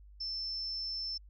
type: tone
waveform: sine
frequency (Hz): 5310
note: E8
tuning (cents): +12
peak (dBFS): -35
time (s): 0.2-1.18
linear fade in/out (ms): 10
effects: added 50 Hz sine -52 dBFS peak until 1.29 s